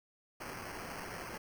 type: noise with sample-and-hold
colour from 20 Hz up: white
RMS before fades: -44 dBFS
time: 0.4-1.38 s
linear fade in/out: 10 ms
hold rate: 3675 Hz
effects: none